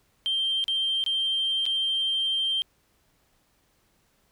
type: tone with dropouts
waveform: sine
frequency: 3154 Hz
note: G7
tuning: 10 cents sharp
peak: -22 dBFS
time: 0.26-2.62 s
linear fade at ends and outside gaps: 0 ms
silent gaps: 0.641-0.681 / 1.04-1.063 / 1.655-1.663 s
effects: tanh soft clip ceiling -19 dBFS + pink hiss -67 dBFS RMS until 4.31 s